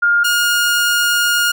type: tone pair in turn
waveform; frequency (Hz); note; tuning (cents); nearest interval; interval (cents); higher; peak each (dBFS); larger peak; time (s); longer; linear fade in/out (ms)
sine / sawtooth; 1412 / 1424.3; F6 / F6; +19 / +34; unison; 15; second; -10 / -9; second; 0.02-0.24 / 0.24-1.52; second; 10
effects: none